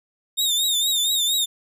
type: tone with vibrato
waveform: sawtooth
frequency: 3670 Hz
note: A#7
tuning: 28 cents flat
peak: -16 dBFS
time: 0.37-1.46 s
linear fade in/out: 20 ms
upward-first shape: triangle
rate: 4.3 Hz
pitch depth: 97 cents each way
effects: none